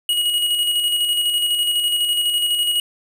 square tone with tremolo, 2900 Hz, F#7, 35 cents flat, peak -16 dBFS, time 0.09-2.8 s, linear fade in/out 2 ms, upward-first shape square, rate 12 Hz, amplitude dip 35%, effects none

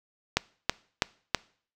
click train, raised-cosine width 0.2 ms, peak -4 dBFS, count 4, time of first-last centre 0.37-1.347 s, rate 3.07 Hz, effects noise-tail reverb RT60 0.5 s tail -23 dB re dry

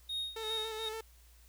triangle tone with tremolo, 3729 Hz, A#7, in tune, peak -32 dBFS, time 0.09-0.89 s, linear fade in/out 5 ms, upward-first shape sine, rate 2.7 Hz, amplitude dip 85%
sawtooth tone with vibrato, 440 Hz, A4, in tune, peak -35 dBFS, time 0.36-1.01 s, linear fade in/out 5 ms, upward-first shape square, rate 7 Hz, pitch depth 23 cents each way
effects added 59 Hz sine -58 dBFS peak until 1.48 s + white hiss -65 dBFS RMS until 1.48 s

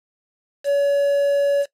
triangle tone with quantisation, 566 Hz, C#5, 36 cents sharp, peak -13 dBFS, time 0.64-1.66 s, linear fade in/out 50 ms, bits 6, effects noise-tail reverb RT60 0.1 s tail -18 dB re dry + low-pass 10000 Hz 12 dB/octave

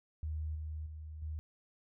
sine tone with level steps, 77.5 Hz, D#2, 6 cents flat, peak -35 / -38 / -43 / -37 dBFS, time 0.23-1.39 s, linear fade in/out 0 ms, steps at 0.55 / 0.86 / 1.22 s, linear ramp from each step 5 ms, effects none

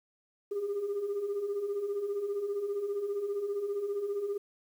sine beating tone pair, 392 / 407 Hz, G4 / G#4, 0 / -35 cents, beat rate 15 Hz, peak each -37 / -30 dBFS, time 0.51-4.38 s, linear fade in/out 10 ms, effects tanh soft clip ceiling -27 dBFS + 10-bit

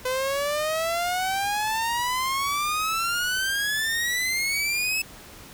sawtooth exponential sweep, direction up, 505 to 2618 Hz, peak -20 dBFS, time 0.05-5.02 s, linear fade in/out 5 ms, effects pink hiss -45 dBFS RMS until 5.53 s

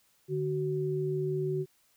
sine tone pair together, 148.7 / 374.7 Hz, D3 / F#4, +22 / +22 cents, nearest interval octave + major third, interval 1600 cents, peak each -32 / -30 dBFS, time 0.28-1.66 s, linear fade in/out 50 ms, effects white hiss -68 dBFS RMS until 1.96 s

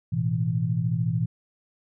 sine chord, A suspended second, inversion none, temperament equal, 110 / 123.47 / 164.81 Hz, A2 / B2 / E3, 0 / 0 / 0 cents, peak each -28 / -26 / -26 dBFS, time 0.12-1.26 s, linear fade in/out 10 ms, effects none

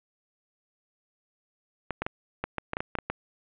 clicks, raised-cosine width 0.5 ms, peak -14 dBFS, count 11, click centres 1.907 / 2.02 / 2.065 / 2.44 / 2.583 / 2.734 / 2.769 / 2.805 / 2.953 / 2.987 / 3.1 s, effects resampled to 8000 Hz + 7-bit

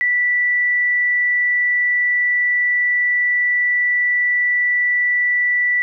sine tone, 1965 Hz, B6, 9 cents flat, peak -14 dBFS, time 0.01-5.82 s, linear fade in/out 0 ms, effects none

